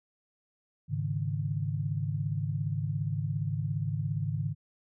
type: chord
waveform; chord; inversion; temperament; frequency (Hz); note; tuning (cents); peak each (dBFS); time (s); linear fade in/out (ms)
sine; Ab suspended fourth; none; just; 103.83 / 138.43 / 155.74; Ab2 / Db3 / Eb3; 0 / -2 / +2; -33; 0.88-4.55; 50
effects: none